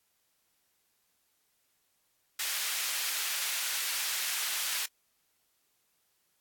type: high-pass noise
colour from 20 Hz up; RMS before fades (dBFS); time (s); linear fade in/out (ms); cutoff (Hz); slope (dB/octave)
pink; -33; 2.39-4.86; 5; 2000; 12
effects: white hiss -74 dBFS RMS until 6.4 s + AAC 64 kbps